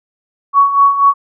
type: tone with tremolo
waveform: sine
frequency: 1119 Hz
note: C#6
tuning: 16 cents sharp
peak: -4 dBFS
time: 0.53-1.14 s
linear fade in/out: 50 ms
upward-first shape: sine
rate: 4.1 Hz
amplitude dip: 70%
effects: none